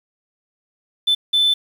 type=tone bursts at uneven times; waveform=sine; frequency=3520 Hz; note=A7; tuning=in tune; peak=-11 dBFS; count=2; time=1.07-1.15 / 1.33-1.54 s; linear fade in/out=10 ms; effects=tanh soft clip ceiling -11 dBFS + 7-bit